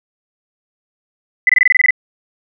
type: tone bursts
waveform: sine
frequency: 2009 Hz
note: B6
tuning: 29 cents sharp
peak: -6 dBFS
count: 10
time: 1.47-1.907 s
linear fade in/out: 2 ms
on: 23 ms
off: 23 ms
effects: none